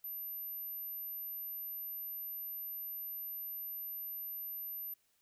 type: tone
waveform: sine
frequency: 12150 Hz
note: F#9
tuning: 45 cents sharp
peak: -39 dBFS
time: 0.04-4.94 s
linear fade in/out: 5 ms
effects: tanh soft clip ceiling -36 dBFS + white hiss -75 dBFS RMS until 5.21 s